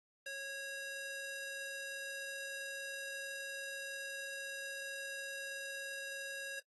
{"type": "tone with high-pass filter", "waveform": "square", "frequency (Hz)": 549, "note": "C#5", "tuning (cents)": -17, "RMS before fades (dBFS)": -44, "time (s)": [0.26, 6.6], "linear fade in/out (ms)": 5, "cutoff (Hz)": 1200, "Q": 1.4, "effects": ["noise-tail reverb RT60 0.1 s tail -22 dB re dry", "AAC 32 kbps"]}